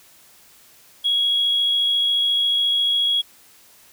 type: tone with amplitude modulation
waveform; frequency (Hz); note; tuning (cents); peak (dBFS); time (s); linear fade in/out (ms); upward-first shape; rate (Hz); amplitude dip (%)
triangle; 3322; G#7; 0; -12; 1.04-3.22; 20; sine; 54.2; 30
effects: tanh soft clip ceiling -14 dBFS + white hiss -51 dBFS RMS until 3.92 s